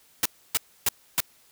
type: noise bursts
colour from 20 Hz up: white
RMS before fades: -22 dBFS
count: 4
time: 0.23-1.204 s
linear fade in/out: 2 ms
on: 26 ms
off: 290 ms
effects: white hiss -59 dBFS RMS until 1.51 s